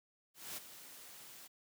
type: noise with ADSR envelope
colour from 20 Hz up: white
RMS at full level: -43 dBFS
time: 0.34-1.48 s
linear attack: 230 ms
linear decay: 21 ms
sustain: -11 dB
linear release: 16 ms
effects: high-pass 100 Hz 12 dB/octave